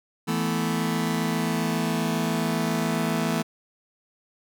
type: chord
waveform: sawtooth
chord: E suspended fourth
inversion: none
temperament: just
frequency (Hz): 164.81 / 219.8 / 247.2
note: E3 / A3 / B3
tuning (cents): 0 / -2 / +2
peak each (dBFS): -23 / -23 / -25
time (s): 0.27-3.43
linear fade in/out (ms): 20
effects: none